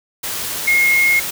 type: tone in noise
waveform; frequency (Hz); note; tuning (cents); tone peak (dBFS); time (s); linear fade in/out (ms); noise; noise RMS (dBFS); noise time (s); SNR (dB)
sine; 2152; C7; +48; -11; 0.67-1.2; 10; white; -24; 0.23-1.31; +10
effects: none